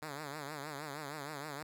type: tone with vibrato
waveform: 5% pulse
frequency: 146.83 Hz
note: D3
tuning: in tune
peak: -30 dBFS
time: 0.02-1.63 s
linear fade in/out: 5 ms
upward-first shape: triangle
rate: 6.4 Hz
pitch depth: 140 cents each way
effects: none